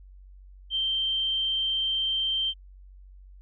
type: tone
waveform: sine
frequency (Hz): 3136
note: G7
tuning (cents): 0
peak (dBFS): -24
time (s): 0.7-2.54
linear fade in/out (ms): 50
effects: added 47 Hz sine -46 dBFS peak until 3.41 s